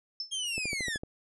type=tone with exponential decay; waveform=sine; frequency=5290 Hz; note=E8; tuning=5 cents sharp; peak=-29 dBFS; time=0.2-0.35 s; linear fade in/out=2 ms; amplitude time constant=31 ms
type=linear sweep; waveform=sawtooth; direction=down; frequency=3252 to 1661.2 Hz; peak=-28 dBFS; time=0.31-0.98 s; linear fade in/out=20 ms
type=click train; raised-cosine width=2 ms; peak=-25 dBFS; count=7; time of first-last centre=0.58-1.035 s; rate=13.2 Hz
effects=resampled to 24000 Hz